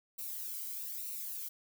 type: noise with flanger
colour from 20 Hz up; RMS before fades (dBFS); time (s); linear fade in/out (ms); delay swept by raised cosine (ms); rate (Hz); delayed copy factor
violet; -41; 0.18-1.49; 10; 0.6 to 1.16; 1.1; -0.6
effects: none